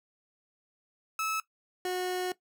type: tone pair in turn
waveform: 30% pulse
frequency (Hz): 1300 / 364.8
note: E6 / F#4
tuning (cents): -24 / -24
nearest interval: octave + minor seventh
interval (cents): 2200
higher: first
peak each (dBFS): -27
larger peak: neither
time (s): 1.19-1.4 / 1.85-2.32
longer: second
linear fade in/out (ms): 2
effects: noise-tail reverb RT60 0.1 s tail -17 dB re dry